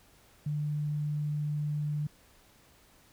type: tone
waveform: sine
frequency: 148.8 Hz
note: D3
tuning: 23 cents sharp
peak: -29 dBFS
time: 0.46-2.07 s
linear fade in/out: 5 ms
effects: pink hiss -61 dBFS RMS until 3.12 s